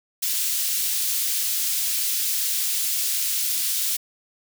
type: high-pass noise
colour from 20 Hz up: white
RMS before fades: -24 dBFS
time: 0.22-3.97 s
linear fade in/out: 10 ms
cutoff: 3300 Hz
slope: 12 dB/octave
effects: none